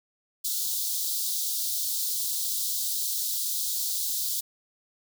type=high-pass noise; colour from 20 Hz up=white; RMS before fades=-29 dBFS; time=0.44-4.41 s; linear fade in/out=10 ms; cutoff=3600 Hz; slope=48 dB/octave; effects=none